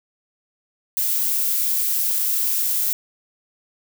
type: noise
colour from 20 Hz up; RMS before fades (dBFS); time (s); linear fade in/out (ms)
violet; -21; 0.97-2.93; 0
effects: none